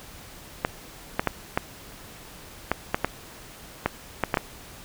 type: clicks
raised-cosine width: 0.5 ms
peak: -6 dBFS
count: 11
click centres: 0.649 / 1.195 / 1.273 / 1.575 / 2.716 / 2.945 / 3.046 / 3.86 / 4.237 / 4.342 / 4.372 s
effects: pink hiss -45 dBFS RMS until 4.84 s